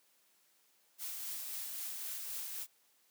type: noise with tremolo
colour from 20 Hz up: blue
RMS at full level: -41 dBFS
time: 0.98-2.67 s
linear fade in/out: 50 ms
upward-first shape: sine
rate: 3.8 Hz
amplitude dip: 25%
effects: white hiss -71 dBFS RMS until 3.1 s + high-pass 200 Hz 12 dB/octave